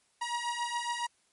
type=beating tone pair; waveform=sawtooth; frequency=950 / 957.2 Hz; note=A#5 / A#5; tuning=+33 / +46 cents; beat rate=7.2 Hz; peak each=-31 dBFS; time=0.21-1.07 s; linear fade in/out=10 ms; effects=white hiss -70 dBFS RMS until 1.32 s + MP3 48 kbps